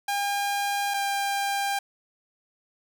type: tone pair in turn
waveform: sawtooth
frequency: 806 / 798.1 Hz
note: G5 / G5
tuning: +48 / +31 cents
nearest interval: unison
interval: 17 cents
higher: first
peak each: -21 dBFS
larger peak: neither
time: 0.08-0.94 / 0.94-1.79 s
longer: first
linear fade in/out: 5 ms
effects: none